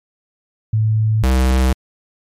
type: tone pair in turn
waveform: sine / square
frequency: 109.2 / 64.56 Hz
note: A2 / C2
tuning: -13 / -23 cents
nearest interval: major sixth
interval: 910 cents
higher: first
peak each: -12 dBFS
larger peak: neither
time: 0.73-1.23 / 1.23-1.73 s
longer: neither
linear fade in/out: 5 ms
effects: MP3 64 kbps